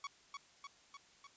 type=tone with echo; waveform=sawtooth; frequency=1123 Hz; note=C#6; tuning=22 cents sharp; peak=-37 dBFS; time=0.04-0.07 s; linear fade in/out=2 ms; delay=300 ms; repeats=4; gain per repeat=-3 dB; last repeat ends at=1.27 s; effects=white hiss -65 dBFS RMS until 1.36 s + resampled to 16000 Hz